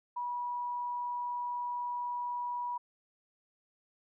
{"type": "tone", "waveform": "sine", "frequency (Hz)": 972, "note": "B5", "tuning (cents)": -28, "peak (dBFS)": -33, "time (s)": [0.16, 2.78], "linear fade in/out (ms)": 10, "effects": []}